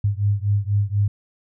sine beating tone pair, 100.2 / 104.3 Hz, G2 / G#2, +38 / +8 cents, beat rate 4.1 Hz, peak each -20 / -21 dBFS, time 0.04-1.08 s, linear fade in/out 5 ms, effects none

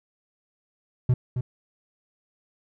triangle tone with echo, 125 Hz, B2, 21 cents sharp, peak -14 dBFS, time 1.09-1.14 s, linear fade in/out 5 ms, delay 270 ms, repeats 1, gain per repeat -8 dB, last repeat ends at 1.41 s, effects none

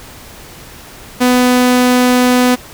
sawtooth tone, 249.3 Hz, B3, 16 cents sharp, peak -4 dBFS, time 1.2-2.56 s, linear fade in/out 20 ms, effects pink hiss -35 dBFS RMS until 2.73 s

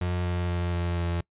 35% pulse tone with pitch steps, 89 / 88.18 / 87.37 / 86.57 / 85.77 Hz, F2 / F2 / F2 / F2 / F2, +33 / +17 / +1 / -15 / -31 cents, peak -24 dBFS, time 0.01-1.21 s, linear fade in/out 5 ms, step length 240 ms, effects noise-tail reverb RT60 0.1 s tail -24 dB re dry + resampled to 8000 Hz

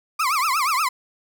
35% pulse tone with vibrato, 1159 Hz, D6, 23 cents flat, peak -17 dBFS, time 0.19-0.89 s, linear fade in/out 10 ms, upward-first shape triangle, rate 8.4 Hz, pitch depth 280 cents each way, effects none

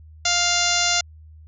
harmonic tone with a mistuned harmonic, 700 Hz, F5, 4 cents sharp, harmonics 1 / 2 / 3 / 4 / 5 / 6 / 7 / 8 / 9 / 10, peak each -27 / -27 / -27 / -27 / -27 / -27 / -27 / -27 / -27 / -27 dBFS, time 0.25-1.01 s, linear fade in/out 5 ms, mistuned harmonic 6, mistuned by -18 cents, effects added 78 Hz sine -42 dBFS peak until 1.47 s

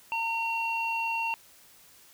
square tone with low-pass filter, 913 Hz, A#5, 36 cents flat, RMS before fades -30 dBFS, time 0.12-1.34 s, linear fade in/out 0 ms, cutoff 2500 Hz, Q 5.1, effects white hiss -56 dBFS RMS until 2.13 s

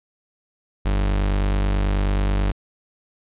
40% pulse tone, 49.27 Hz, G1, 10 cents sharp, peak -17 dBFS, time 0.85-2.52 s, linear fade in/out 10 ms, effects resampled to 8000 Hz

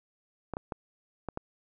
clicks, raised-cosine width 1 ms, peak -20 dBFS, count 5, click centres 0.537 / 0.569 / 0.722 / 1.287 / 1.374 s, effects none

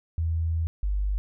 sine tone pair in turn, 82 / 49.65 Hz, E2 / G1, -9 / +23 cents, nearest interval major sixth, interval 868 cents, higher first, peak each -23 dBFS, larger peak neither, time 0.18-0.67 / 0.83-1.18 s, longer first, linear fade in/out 0 ms, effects none

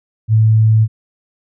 sine tone, 110 Hz, A2, in tune, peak -7 dBFS, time 0.28-0.88 s, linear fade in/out 50 ms, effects none

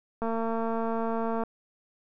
click train, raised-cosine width 1 ms, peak -18 dBFS, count 277, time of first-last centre 0.22-1.436 s, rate 227 Hz, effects none

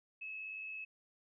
sine tone with amplitude modulation, 2587 Hz, E7, 33 cents flat, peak -40 dBFS, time 0.21-0.85 s, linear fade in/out 10 ms, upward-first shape sine, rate 97.7 Hz, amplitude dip 40%, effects none

